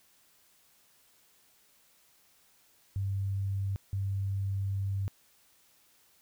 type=tone bursts at uneven times; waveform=sine; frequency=98 Hz; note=G2; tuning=in tune; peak=-29 dBFS; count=2; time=2.96-3.76 / 3.93-5.08 s; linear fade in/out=0 ms; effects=white hiss -65 dBFS RMS until 6.21 s